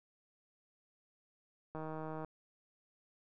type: click train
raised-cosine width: 1 ms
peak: -30 dBFS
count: 79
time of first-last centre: 1.75-2.247 s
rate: 157 Hz
effects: none